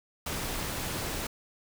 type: noise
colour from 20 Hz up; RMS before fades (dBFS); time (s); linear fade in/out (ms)
pink; -34; 0.26-1.27; 5
effects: none